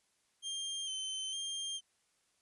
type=tone with vibrato; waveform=sawtooth; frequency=3136 Hz; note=G7; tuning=in tune; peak=-34 dBFS; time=0.42-1.81 s; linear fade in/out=50 ms; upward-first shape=square; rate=1.1 Hz; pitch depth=31 cents each way; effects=white hiss -75 dBFS RMS until 2.41 s + resampled to 24000 Hz